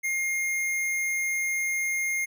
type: tone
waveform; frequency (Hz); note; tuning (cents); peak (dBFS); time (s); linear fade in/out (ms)
square; 2128; C7; +29; -26; 0.03-2.26; 20
effects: none